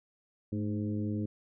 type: harmonic tone with a mistuned harmonic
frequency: 103.83 Hz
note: G#2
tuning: in tune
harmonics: 1 / 2 / 3 / 4 / 5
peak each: -34 / -34 / -37 / -45 / -48 dBFS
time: 0.52-1.26 s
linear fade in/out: 5 ms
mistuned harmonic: 2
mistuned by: +56 cents
effects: none